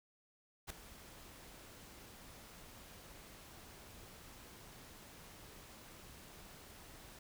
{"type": "noise with ADSR envelope", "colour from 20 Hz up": "pink", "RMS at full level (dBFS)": -42, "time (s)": [0.67, 7.19], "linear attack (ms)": 32, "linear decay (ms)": 4, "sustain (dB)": -14, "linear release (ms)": 3, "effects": []}